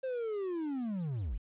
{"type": "linear sweep", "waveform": "triangle", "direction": "down", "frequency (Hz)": [533, 38.89], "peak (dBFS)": -31, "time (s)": [0.03, 1.38], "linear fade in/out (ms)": 10, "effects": ["resampled to 8000 Hz", "11-bit"]}